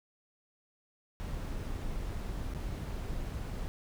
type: noise with dropouts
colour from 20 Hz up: brown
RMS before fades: -37 dBFS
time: 1.2-3.68 s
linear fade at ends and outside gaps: 0 ms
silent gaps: 2.537-2.548 s
effects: none